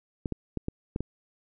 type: clicks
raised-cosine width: 3 ms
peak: -17 dBFS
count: 6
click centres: 0.258 / 0.323 / 0.573 / 0.684 / 0.961 / 1.006 s
effects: none